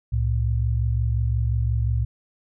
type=tone pair together; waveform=sine; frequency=67 / 112.68 Hz; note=C2 / A2; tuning=+42 / +42 cents; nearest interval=major sixth; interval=900 cents; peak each=-22 dBFS; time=0.12-2.05 s; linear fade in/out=10 ms; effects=none